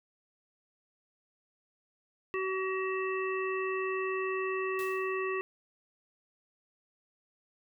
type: harmonic tone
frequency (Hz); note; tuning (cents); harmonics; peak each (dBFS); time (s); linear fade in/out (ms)
378.9; F#4; +41; 1 / 3 / 5 / 7; -32 / -37 / -39 / -40; 2.34-5.41; 0
type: noise with exponential decay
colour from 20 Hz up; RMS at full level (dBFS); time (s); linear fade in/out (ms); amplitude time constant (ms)
white; -45; 4.79-5.23; 1; 94
effects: none